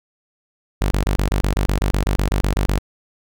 sawtooth tone bursts, 49 Hz, G1, in tune, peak -12 dBFS, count 16, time 0.81-2.785 s, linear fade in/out 0 ms, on 100 ms, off 25 ms, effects none

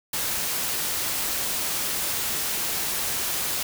white noise, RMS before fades -27 dBFS, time 0.13-3.63 s, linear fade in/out 5 ms, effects none

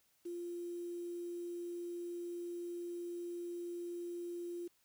sine tone with quantisation, 347.3 Hz, F4, 10 cents flat, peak -40 dBFS, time 0.25-4.68 s, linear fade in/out 10 ms, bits 10, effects white hiss -74 dBFS RMS until 4.84 s

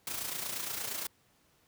white noise with amplitude modulation, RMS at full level -35 dBFS, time 0.07-1.07 s, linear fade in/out 2 ms, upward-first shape sine, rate 28.6 Hz, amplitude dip 55%, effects pink hiss -68 dBFS RMS until 1.67 s + high-pass 60 Hz 12 dB/octave

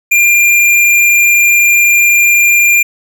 square tone, 2396 Hz, D7, 34 cents sharp, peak -6 dBFS, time 0.11-2.83 s, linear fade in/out 10 ms, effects none

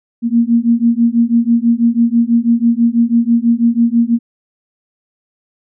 sine beating tone pair, 230.8 / 236.9 Hz, A#3 / A#3, -17 / +28 cents, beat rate 6.1 Hz, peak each -12 dBFS, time 0.22-4.19 s, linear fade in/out 50 ms, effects none

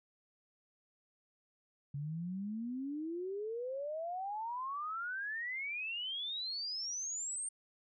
sine exponential sweep, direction up, 138.59 to 8870 Hz, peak -37 dBFS, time 1.94-7.49 s, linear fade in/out 5 ms, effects none

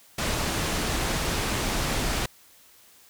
pink low-pass noise, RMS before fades -27 dBFS, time 0.18-2.26 s, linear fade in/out 5 ms, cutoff 9500 Hz, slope 12 dB/octave, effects white hiss -55 dBFS RMS until 3.09 s

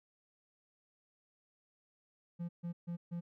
triangle tone bursts, 172 Hz, F3, 26 cents flat, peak -35 dBFS, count 4, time 2.39-3.21 s, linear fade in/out 20 ms, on 100 ms, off 140 ms, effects none

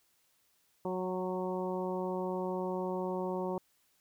harmonic tone with a mistuned harmonic, 184 Hz, F#3, 9 cents flat, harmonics 1 / 2 / 3 / 4 / 5 / 6, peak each -38 / -36 / -39 / -44 / -41 / -48 dBFS, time 0.85-3.58 s, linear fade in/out 2 ms, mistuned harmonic 4, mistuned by +16 cents, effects white hiss -72 dBFS RMS until 4 s

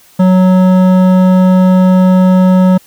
sine tone with hard clipping, 185 Hz, F#3, in tune, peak -6 dBFS, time 0.19-2.78 s, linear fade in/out 10 ms, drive 12 dB, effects white hiss -44 dBFS RMS until 2.86 s

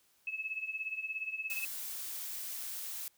sine tone with tremolo, 2593 Hz, E7, 29 cents flat, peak -32 dBFS, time 0.27-1.65 s, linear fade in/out 2 ms, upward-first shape triangle, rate 17 Hz, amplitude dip 85%
blue noise, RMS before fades -41 dBFS, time 1.5-3.08 s, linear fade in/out 0 ms
effects white hiss -70 dBFS RMS until 3.17 s

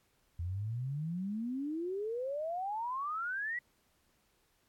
sine exponential sweep, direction up, 82.41 to 1975.5 Hz, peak -34 dBFS, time 0.39-3.59 s, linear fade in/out 5 ms, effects pink hiss -73 dBFS RMS until 4.68 s + AAC 64 kbps

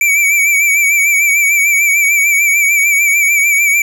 square tone with vibrato, 2299 Hz, D7, 37 cents flat, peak -9 dBFS, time 0.01-3.82 s, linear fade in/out 2 ms, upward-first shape sine, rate 6.7 Hz, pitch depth 53 cents each way, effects none

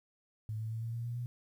sine tone with pitch steps, 108.7 / 110.73 / 112.79 / 114.9 / 117.04 / 119.22 / 121.45 Hz, A2 / A2 / A2 / A#2 / A#2 / A#2 / B2, -21 / +11 / +43 / -25 / +7 / +39 / -29 cents, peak -35 dBFS, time 0.49-1.26 s, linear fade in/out 0 ms, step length 110 ms, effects 11-bit

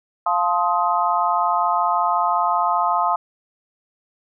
sine chord, F dominant seventh, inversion none, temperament just, 698.5 / 873.1 / 1047.7 / 1257.2 Hz, F5 / A5 / C6 / Eb6, 0 / -14 / +2 / +18 cents, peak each -22 dBFS, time 0.26-3.16 s, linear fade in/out 5 ms, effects none

